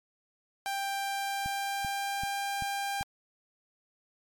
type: tone with pitch glide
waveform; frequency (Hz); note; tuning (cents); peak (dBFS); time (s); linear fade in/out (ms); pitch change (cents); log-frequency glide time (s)
sawtooth; 790 to 797.3; G5 to G5; +13 to +29; -27; 0.66-3.03; 0; +16; 0.95-2.4
type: click train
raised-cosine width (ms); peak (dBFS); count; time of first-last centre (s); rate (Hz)
5; -28; 5; 1.46-3.01; 2.58
effects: MP3 96 kbps